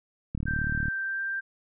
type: click train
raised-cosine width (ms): 5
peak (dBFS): -19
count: 21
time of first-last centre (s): 0.35-0.883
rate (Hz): 37.5
type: tone with pitch glide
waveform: sine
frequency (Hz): 1567 to 1578.8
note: G6 to G6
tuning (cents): -1 to +12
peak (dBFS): -28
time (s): 0.46-1.41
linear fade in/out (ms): 20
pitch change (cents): +13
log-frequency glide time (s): 1.04-1.21
effects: none